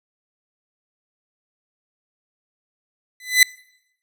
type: tone with exponential growth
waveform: sawtooth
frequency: 2006 Hz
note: B6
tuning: 26 cents sharp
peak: -3 dBFS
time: 3.2-3.43 s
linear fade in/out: 2 ms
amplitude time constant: 50 ms
effects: noise-tail reverb RT60 0.8 s tail -24 dB re dry